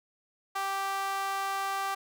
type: tone with high-pass filter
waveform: sawtooth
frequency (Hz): 391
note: G4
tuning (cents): -4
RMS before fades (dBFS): -32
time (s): 0.55-1.95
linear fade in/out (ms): 10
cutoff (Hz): 960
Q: 5
effects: none